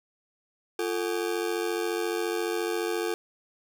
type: ring-modulated tone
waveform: 40% pulse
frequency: 395.6 Hz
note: G4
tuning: 16 cents sharp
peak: -23 dBFS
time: 0.79-3.14 s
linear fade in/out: 0 ms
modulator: 47.2 Hz
effects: none